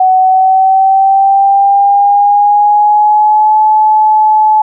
sine tone with pitch glide, 749 to 860.4 Hz, F#5 to A5, +21 to -39 cents, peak -4 dBFS, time 0-4.62 s, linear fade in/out 5 ms, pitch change +240 cents, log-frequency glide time 0.17-3.58 s, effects none

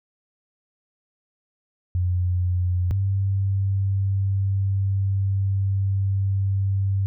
sine tone pair in turn, 90 / 97.65 Hz, F#2 / G2, -47 / -6 cents, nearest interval minor second, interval 141 cents, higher second, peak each -19 dBFS, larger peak neither, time 1.95-2.91 / 2.91-7.06 s, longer second, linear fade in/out 0 ms, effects none

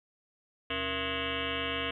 sine tone with frequency modulation, 1659 Hz, G#6, 2 cents flat, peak -30 dBFS, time 0.7-1.91 s, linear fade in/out 5 ms, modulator 198 Hz, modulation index 7.6, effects 12-bit

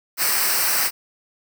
white noise with comb filter, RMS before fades -20 dBFS, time 0.17-0.91 s, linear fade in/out 50 ms, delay 0.29 ms, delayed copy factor -0.7, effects none

